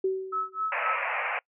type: tone with exponential decay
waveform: sine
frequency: 380 Hz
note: F#4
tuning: 46 cents sharp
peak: -21 dBFS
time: 0.04-0.69 s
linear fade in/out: 5 ms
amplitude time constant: 140 ms
type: tone with tremolo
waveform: sine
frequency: 1297 Hz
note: E6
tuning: 28 cents flat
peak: -25 dBFS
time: 0.32-0.99 s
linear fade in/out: 10 ms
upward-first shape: sine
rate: 3.9 Hz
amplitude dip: 100%
type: band-pass noise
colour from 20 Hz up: white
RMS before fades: -30 dBFS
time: 0.72-1.39 s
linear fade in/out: 2 ms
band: 500 to 2600 Hz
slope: 96 dB/octave
effects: noise-tail reverb RT60 0.1 s tail -25 dB re dry